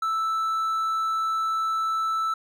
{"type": "tone", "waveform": "triangle", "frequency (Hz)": 1318.5, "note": "E6", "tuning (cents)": 0, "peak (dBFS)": -21, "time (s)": [0.02, 2.34], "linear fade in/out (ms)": 5, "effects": []}